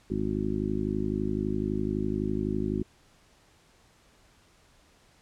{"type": "harmonic tone", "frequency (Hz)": 51.91, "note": "G#1", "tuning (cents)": 0, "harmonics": [1, 2, 3, 4, 5, 6, 7], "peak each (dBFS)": [-37, -36, -37, -32, -34, -34, -33], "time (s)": [0.1, 2.83], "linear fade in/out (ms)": 5, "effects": ["pink hiss -61 dBFS RMS until 5.21 s", "low-pass 9000 Hz 12 dB/octave"]}